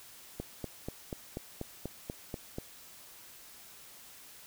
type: click train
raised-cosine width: 2 ms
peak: -23 dBFS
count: 10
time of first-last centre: 0.4-2.584 s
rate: 4.12 Hz
effects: white hiss -53 dBFS RMS until 4.46 s